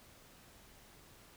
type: silence
effects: pink hiss -60 dBFS RMS until 1.36 s